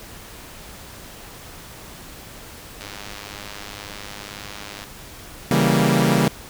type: click train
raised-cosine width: 0.2 ms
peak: -17 dBFS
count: 208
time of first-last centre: 2.81-4.839 s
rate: 102 Hz
type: chord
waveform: sawtooth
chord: C# diminished seventh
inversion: none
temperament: equal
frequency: 138.59 / 164.81 / 196 / 233.1 Hz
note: C#3 / E3 / G3 / Bb3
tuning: 0 / 0 / 0 / 0 cents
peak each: -17 dBFS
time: 5.51-6.28 s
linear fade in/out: 2 ms
effects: pink hiss -40 dBFS RMS until 6.49 s

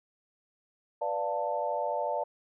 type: chord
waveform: sine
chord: B half-diminished seventh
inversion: none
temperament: equal with one note detuned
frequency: 493.9 / 587.3 / 698.5 / 887.1 Hz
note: B4 / D5 / F5 / A5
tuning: 0 / 0 / 0 / +14 cents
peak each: -37 / -32 / -35 / -33 dBFS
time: 1.01-2.24 s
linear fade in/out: 10 ms
effects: none

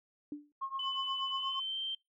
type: tone with exponential decay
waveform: sine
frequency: 293.7 Hz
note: D4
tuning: in tune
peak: -34 dBFS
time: 0.32-0.52 s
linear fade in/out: 2 ms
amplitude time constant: 43 ms
type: tone with tremolo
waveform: sine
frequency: 1078 Hz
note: C#6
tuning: 49 cents flat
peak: -32 dBFS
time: 0.61-1.6 s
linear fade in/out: 10 ms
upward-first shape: triangle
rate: 8.4 Hz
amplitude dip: 95%
type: tone with pitch glide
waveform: sine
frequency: 3003 to 3134 Hz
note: F#7 to G7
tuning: +25 to -1 cents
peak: -34 dBFS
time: 0.79-1.95 s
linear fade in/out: 5 ms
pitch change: +74 cents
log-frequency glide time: 1.35-1.78 s
effects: noise-tail reverb RT60 0.2 s tail -26 dB re dry + tanh soft clip ceiling -24 dBFS

